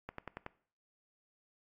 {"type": "click train", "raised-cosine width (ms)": 0.5, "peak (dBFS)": -26, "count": 5, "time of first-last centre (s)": [0.09, 0.464], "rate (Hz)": 10.7, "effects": ["noise-tail reverb RT60 0.5 s tail -20 dB re dry", "AAC 32 kbps"]}